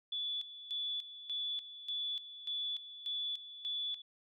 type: tone with tremolo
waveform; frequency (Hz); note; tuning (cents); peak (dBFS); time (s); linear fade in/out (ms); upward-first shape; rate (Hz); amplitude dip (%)
sine; 3448; A7; -36; -35; 0.12-4.02; 5; square; 1.7; 75
effects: none